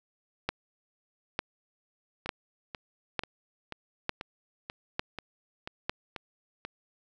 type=two click trains; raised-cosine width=0.3 ms; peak=-21 / -12 dBFS; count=10 / 7; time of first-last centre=2.26-6.65 / 0.49-5.895 s; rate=2.05 / 1.11 Hz; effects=none